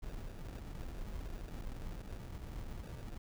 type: noise with sample-and-hold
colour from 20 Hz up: brown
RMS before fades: -44 dBFS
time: 0.02-3.18 s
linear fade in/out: 10 ms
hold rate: 1050 Hz
effects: none